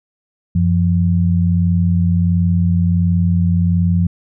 sine tone pair together, 91.7 / 173.11 Hz, F#2 / F3, -15 / -15 cents, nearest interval major seventh, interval 1100 cents, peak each -14 dBFS, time 0.55-4.07 s, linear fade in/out 5 ms, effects none

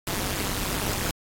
pink noise with amplitude modulation, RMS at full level -24 dBFS, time 0.07-1.11 s, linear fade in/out 2 ms, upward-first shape sine, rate 198 Hz, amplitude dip 95%, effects AAC 64 kbps

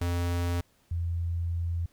square / sine tone pair in turn, 87 / 85.01 Hz, F2 / F2, -6 / -46 cents, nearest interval unison, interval 40 cents, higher first, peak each -27 dBFS, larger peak neither, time 0.01-0.61 / 0.91-1.86 s, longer second, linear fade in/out 5 ms, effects pink hiss -66 dBFS RMS until 1.92 s

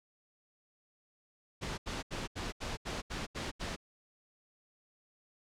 pink noise bursts, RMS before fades -38 dBFS, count 9, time 1.61-3.764 s, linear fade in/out 20 ms, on 170 ms, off 78 ms, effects low-pass 6000 Hz 12 dB/octave

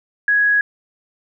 sine tone, 1666 Hz, G#6, 5 cents sharp, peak -12 dBFS, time 0.28-0.61 s, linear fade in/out 2 ms, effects none

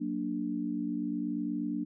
sine chord, Gb augmented, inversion none, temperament equal, 185 / 233.1 / 293.7 Hz, Gb3 / Bb3 / D4, 0 / 0 / 0 cents, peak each -38 / -35 / -33 dBFS, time 0-1.85 s, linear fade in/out 20 ms, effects none

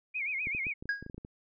sine tone with vibrato, 2316 Hz, D7, 25 cents flat, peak -31 dBFS, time 0.14-0.74 s, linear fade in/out 20 ms, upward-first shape sine, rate 7.8 Hz, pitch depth 160 cents each way
clicks, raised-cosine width 3 ms, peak -30 dBFS, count 11, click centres 0.471 / 0.549 / 0.668 / 0.825 / 0.856 / 1.026 / 1.064 / 1.098 / 1.145 / 1.18 / 1.249 s
triangle tone with exponential decay, 1642 Hz, G#6, 20 cents flat, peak -23 dBFS, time 0.89-1.1 s, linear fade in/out 2 ms, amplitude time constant 44 ms
effects resampled to 16000 Hz

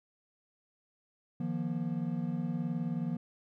triangle chord, Eb suspended second, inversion none, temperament equal with one note detuned, 155.56 / 174.61 / 237.6 Hz, Eb3 / F3 / Bb3, 0 / 0 / +33 cents, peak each -35 / -33 / -34 dBFS, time 1.4-3.17 s, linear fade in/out 5 ms, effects none

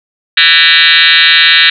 sine tone with frequency modulation, 2790 Hz, F7, 2 cents flat, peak -3 dBFS, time 0.37-1.7 s, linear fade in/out 5 ms, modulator 162 Hz, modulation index 7.7, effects none

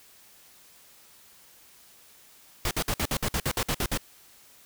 pink noise bursts, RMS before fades -27 dBFS, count 12, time 2.65-3.975 s, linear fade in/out 2 ms, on 60 ms, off 55 ms, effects white hiss -55 dBFS RMS until 4.65 s

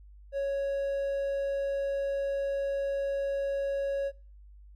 triangle tone, 554.4 Hz, C#5, in tune, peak -26 dBFS, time 0.32-4.12 s, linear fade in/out 50 ms, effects noise-tail reverb RT60 0.5 s tail -26 dB re dry + added 50 Hz sine -49 dBFS peak until 4.75 s

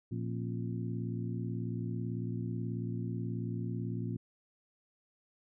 harmonic tone with a mistuned harmonic, 58.27 Hz, A#1, in tune, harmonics 2 / 3 / 4 / 5 / 6, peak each -36 / -40 / -42 / -44 / -46 dBFS, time 0.11-4.17 s, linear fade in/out 10 ms, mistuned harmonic 5, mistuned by -120 cents, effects none

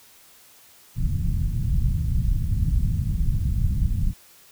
pink low-pass noise, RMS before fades -22 dBFS, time 0.95-4.14 s, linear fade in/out 50 ms, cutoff 150 Hz, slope 24 dB/octave, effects white hiss -52 dBFS RMS until 4.51 s

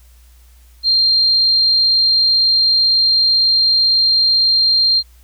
sine tone, 4186 Hz, C8, in tune, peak -10 dBFS, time 0.83-5.03 s, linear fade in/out 50 ms, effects added 60 Hz sine -43 dBFS peak until 5.23 s + white hiss -54 dBFS RMS until 5.23 s

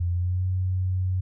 sine tone with pitch glide, 87.31 to 92.5 Hz, F2 to F#2, 0 to 0 cents, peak -22 dBFS, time 0-1.21 s, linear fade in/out 10 ms, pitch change +100 cents, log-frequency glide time 0.11-0.45 s, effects none

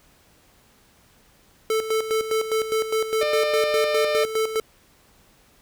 square tone with tremolo, 440 Hz, A4, in tune, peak -20 dBFS, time 1.7-4.6 s, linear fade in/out 2 ms, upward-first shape square, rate 4.9 Hz, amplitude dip 65%
harmonic tone, 600 Hz, D5, 37 cents sharp, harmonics 1 / 2 / 3 / 4 / 5 / 6 / 7 / 8 / 9, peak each -22 / -32 / -34 / -32 / -39 / -37 / -39 / -40 / -42 dBFS, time 3.21-4.24 s, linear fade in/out 5 ms
effects pink hiss -57 dBFS RMS until 5.61 s

